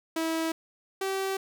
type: tone pair in turn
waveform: sawtooth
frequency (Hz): 324.6 / 386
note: E4 / G4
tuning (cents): -27 / -27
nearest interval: minor third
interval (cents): 300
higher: second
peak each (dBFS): -23 / -24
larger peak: first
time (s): 0.16-0.52 / 1.01-1.37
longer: neither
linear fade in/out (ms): 5
effects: none